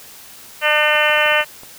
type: harmonic tone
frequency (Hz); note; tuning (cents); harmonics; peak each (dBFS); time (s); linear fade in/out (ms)
301.3; D4; +44; 2 / 3 / 4 / 5 / 6 / 7 / 8 / 9 / 10; -19 / -24 / -23 / -21 / -19 / -23 / -23 / -21 / -22; 0.61-1.45; 50
type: clicks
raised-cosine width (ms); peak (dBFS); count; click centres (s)
1; -25; 7; 0.952 / 1.098 / 1.175 / 1.26 / 1.322 / 1.408 / 1.634
effects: white hiss -40 dBFS RMS until 1.78 s